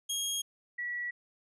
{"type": "tone pair in turn", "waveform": ["20% pulse", "sine"], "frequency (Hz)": [3269, 1938.2], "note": ["G#7", "B6"], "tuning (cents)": [-28, -33], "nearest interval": "major sixth", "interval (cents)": 905, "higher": "first", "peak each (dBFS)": [-26, -33], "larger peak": "first", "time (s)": [[0.09, 0.42], [0.78, 1.11]], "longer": "neither", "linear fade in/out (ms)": 10, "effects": ["resampled to 32000 Hz"]}